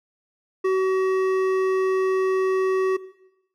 triangle tone with hard clipping, 378 Hz, F#4, 37 cents sharp, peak -20 dBFS, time 0.64-2.97 s, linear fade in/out 10 ms, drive 14 dB, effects noise-tail reverb RT60 0.9 s tail -18 dB re dry

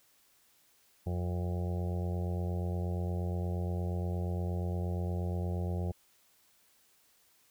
harmonic tone, 88.5 Hz, F2, 23 cents sharp, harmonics 1 / 2 / 4 / 5 / 6 / 7 / 8 / 9, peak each -32 / -38 / -44 / -46 / -48 / -49 / -50 / -51 dBFS, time 1.06-5.92 s, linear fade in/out 10 ms, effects white hiss -67 dBFS RMS until 7.5 s

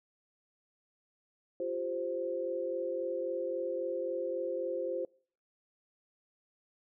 sine chord, F suspended second, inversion none, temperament just, 349.2 / 392.9 / 523.8 Hz, F4 / G4 / C5, 0 / +4 / +2 cents, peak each -38 / -40 / -34 dBFS, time 1.6-5.05 s, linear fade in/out 2 ms, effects noise-tail reverb RT60 0.5 s tail -25 dB re dry

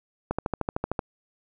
click train, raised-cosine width 1 ms, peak -12 dBFS, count 10, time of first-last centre 0.31-0.992 s, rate 13.2 Hz, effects none

